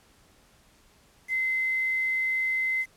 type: tone with quantisation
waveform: sine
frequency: 2059 Hz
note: C7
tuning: 28 cents flat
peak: -24 dBFS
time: 1.28-2.86 s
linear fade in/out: 50 ms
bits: 8
effects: pink hiss -60 dBFS RMS until 2.96 s + low-pass 12000 Hz 12 dB/octave